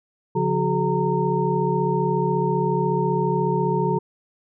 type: tone cluster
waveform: sine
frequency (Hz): 142.3 / 178.5 / 372.1 / 426.6 / 921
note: C#3 / F3 / F#4 / G#4 / A#5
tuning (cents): +46 / +38 / +10 / +46 / -21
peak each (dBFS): -25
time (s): 0.35-3.99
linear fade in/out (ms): 10
effects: none